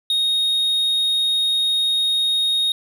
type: tone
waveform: triangle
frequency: 3729 Hz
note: A#7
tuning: in tune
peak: -15 dBFS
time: 0.1-2.72 s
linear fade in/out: 2 ms
effects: none